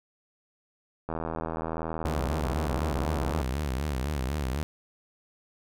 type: click train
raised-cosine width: 1 ms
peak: -18 dBFS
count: 189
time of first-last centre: 1.09-3.411 s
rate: 81 Hz
type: tone with vibrato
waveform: sawtooth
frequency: 69.3 Hz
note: C#2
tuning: in tune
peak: -24 dBFS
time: 2.05-4.63 s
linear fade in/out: 0 ms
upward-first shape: sine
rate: 4 Hz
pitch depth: 180 cents each way
effects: none